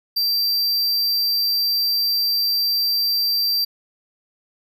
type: tone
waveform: square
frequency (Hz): 4699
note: D8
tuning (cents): 0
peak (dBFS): -18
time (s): 0.16-3.65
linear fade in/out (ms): 10
effects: none